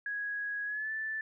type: tone with pitch glide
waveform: sine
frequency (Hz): 1661.2 to 1757.9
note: G#6 to A6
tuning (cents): 0 to -2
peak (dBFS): -33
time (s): 0.06-1.21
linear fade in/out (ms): 2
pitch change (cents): +98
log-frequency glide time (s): 0.65-0.91
effects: none